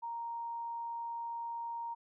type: tone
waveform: sine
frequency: 932.3 Hz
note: A#5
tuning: in tune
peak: -37 dBFS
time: 0.02-1.95 s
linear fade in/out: 20 ms
effects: none